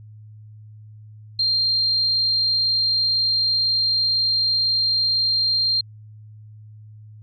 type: tone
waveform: sine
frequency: 4186 Hz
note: C8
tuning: in tune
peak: -17 dBFS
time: 1.39-5.81 s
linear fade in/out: 5 ms
effects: added 107 Hz sine -40 dBFS peak until 7.22 s